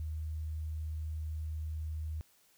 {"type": "tone", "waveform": "sine", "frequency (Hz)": 78, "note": "D#2", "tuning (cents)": 5, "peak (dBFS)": -35, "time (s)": [0, 2.21], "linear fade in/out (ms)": 0, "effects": ["white hiss -67 dBFS RMS until 2.57 s"]}